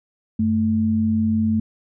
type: tone pair together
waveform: sine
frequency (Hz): 94.44 / 220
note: F#2 / A3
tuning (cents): +36 / 0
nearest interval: octave + minor third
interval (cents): 1464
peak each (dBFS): -24 / -17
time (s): 0.39-1.6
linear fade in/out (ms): 5
effects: none